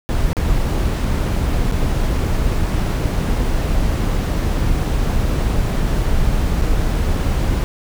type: noise with dropouts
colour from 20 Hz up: brown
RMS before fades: -17 dBFS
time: 0.09-7.64 s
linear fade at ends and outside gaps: 0 ms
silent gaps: 0.331-0.368 / 1.713-1.721 / 6.614-6.619 s
effects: none